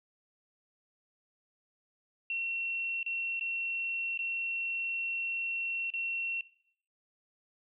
sine tone with dropouts, 2721 Hz, F7, 46 cents flat, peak -31 dBFS, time 2.3-6.41 s, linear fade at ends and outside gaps 2 ms, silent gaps 3.03-3.062 / 3.396-3.409 / 4.176-4.19 / 5.903-5.937 s, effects noise-tail reverb RT60 0.6 s tail -17 dB re dry

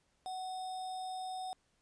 sine tone with sample-and-hold, 745 Hz, F#5, 12 cents sharp, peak -38 dBFS, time 0.26-1.53 s, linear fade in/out 0 ms, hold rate 4410 Hz, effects pink hiss -75 dBFS RMS until 1.81 s + resampled to 22050 Hz

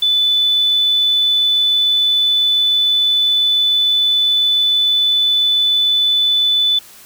sine tone, 3493 Hz, A7, 13 cents flat, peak -11 dBFS, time 0.02-6.79 s, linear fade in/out 5 ms, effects white hiss -41 dBFS RMS until 7.05 s

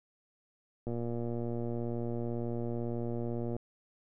click train, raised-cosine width 2 ms, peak -24 dBFS, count 319, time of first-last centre 0.87-3.565 s, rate 118 Hz, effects none

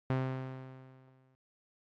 sawtooth tone with exponential decay, 130.81 Hz, C3, in tune, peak -24 dBFS, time 0.1-1.35 s, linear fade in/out 0 ms, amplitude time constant 270 ms, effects low-pass 2000 Hz 12 dB/octave + AAC 64 kbps

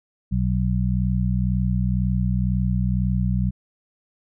harmonic tone, 62 Hz, B1, 7 cents sharp, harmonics 1 / 2 / 3, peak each -23 / -23 / -23 dBFS, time 0.31-3.51 s, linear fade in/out 20 ms, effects none

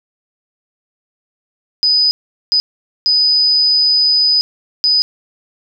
sine tone bursts at uneven times, 4987 Hz, D#8, 3 cents sharp, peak -9 dBFS, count 4, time 1.83-2.11 / 2.52-2.6 / 3.06-4.41 / 4.84-5.02 s, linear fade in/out 0 ms, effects none

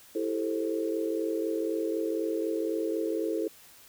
sine chord, A minor seventh, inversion second, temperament just, 330 / 396 / 440 / 528 Hz, E4 / G4 / A4 / C5, +2 / +18 / 0 / +16 cents, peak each -31 / -37 / -31 / -36 dBFS, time 0.15-3.48 s, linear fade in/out 5 ms, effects white hiss -54 dBFS RMS until 3.88 s

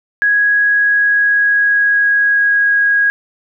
sine tone with pitch glide, 1661.2 to 1645.9 Hz, G#6 to G#6, 0 to -16 cents, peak -9 dBFS, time 0.22-3.1 s, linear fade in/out 0 ms, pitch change -16 cents, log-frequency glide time 0.6-2.85 s, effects none

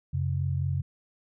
sine tone pair together, 91.31 / 136.1 Hz, F#2 / C#3, -22 / -31 cents, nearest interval perfect fifth, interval 691 cents, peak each -28 dBFS, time 0.13-0.82 s, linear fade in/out 10 ms, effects none

